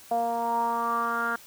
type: tone with low-pass filter sweep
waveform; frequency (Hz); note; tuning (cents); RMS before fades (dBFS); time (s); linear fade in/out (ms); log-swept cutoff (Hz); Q
10% pulse; 233.1; A#3; 0; -27; 0.11-1.36; 5; 700 to 1500; 6.7
effects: white hiss -50 dBFS RMS until 1.46 s